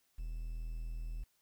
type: tone with quantisation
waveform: triangle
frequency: 40.54 Hz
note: E1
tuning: 28 cents flat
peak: -36 dBFS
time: 0.18-1.24 s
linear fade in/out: 10 ms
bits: 11
effects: white hiss -75 dBFS RMS until 1.41 s